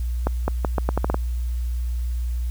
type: accelerating click train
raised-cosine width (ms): 1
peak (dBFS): -7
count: 9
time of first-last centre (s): 0.27-1.144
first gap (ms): 210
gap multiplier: 0.8
effects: added 60 Hz sine -22 dBFS peak until 2.5 s + white hiss -50 dBFS RMS until 2.5 s